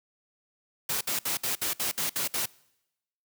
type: noise bursts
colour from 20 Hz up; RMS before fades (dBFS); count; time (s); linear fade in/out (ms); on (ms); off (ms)
white; -29; 9; 0.89-2.458; 5; 120; 61
effects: noise-tail reverb RT60 0.9 s tail -24 dB re dry + high-pass 100 Hz 12 dB/octave